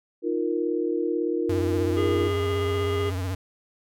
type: chord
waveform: sine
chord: Eb suspended second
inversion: none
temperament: equal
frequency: 311.1 / 349.2 / 466.2 Hz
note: Eb4 / F4 / Bb4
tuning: 0 / 0 / 0 cents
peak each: -28 / -26 / -28 dBFS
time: 0.22-2.31 s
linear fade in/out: 50 ms
type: tone with vibrato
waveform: square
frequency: 92.5 Hz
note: F#2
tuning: in tune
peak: -27 dBFS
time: 1.49-3.35 s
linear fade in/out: 5 ms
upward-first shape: triangle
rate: 16 Hz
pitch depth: 91 cents each way
type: harmonic tone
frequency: 408.4 Hz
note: G#4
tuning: 29 cents flat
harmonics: 1 / 3 / 5 / 7 / 8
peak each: -25 / -35 / -39 / -42 / -43 dBFS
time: 1.96-3.11 s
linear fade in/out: 20 ms
effects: none